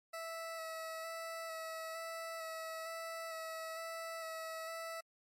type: tone with vibrato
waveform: 20% pulse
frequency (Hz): 652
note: E5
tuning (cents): -19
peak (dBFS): -37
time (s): 0.13-5.01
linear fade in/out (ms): 10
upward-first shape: square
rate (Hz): 1.1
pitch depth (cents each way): 14
effects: MP3 64 kbps